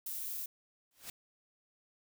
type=noise; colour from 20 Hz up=violet; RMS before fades=-40 dBFS; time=0.06-0.46 s; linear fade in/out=5 ms
type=noise with exponential growth; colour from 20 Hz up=white; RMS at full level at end=-41 dBFS; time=0.91-1.1 s; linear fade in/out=2 ms; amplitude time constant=41 ms
effects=none